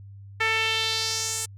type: tone with band-pass filter sweep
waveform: sawtooth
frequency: 444.4 Hz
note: A4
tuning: 17 cents sharp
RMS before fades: -26 dBFS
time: 0.4-1.46 s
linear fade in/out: 10 ms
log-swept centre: 2000 to 8500 Hz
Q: 2.5
effects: added 99 Hz sine -41 dBFS peak until 1.57 s